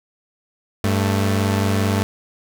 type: tone pair together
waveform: sawtooth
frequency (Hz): 97.81 / 220.6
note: G2 / A3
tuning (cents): -3 / +5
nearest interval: octave + major second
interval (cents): 1408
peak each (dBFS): -14 / -18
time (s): 0.84-2.03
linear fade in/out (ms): 0
effects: none